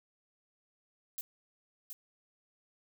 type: noise with echo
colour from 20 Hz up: violet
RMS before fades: -39 dBFS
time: 1.18-1.21 s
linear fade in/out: 0 ms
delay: 720 ms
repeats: 1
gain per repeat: -5 dB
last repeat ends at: 1.93 s
effects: none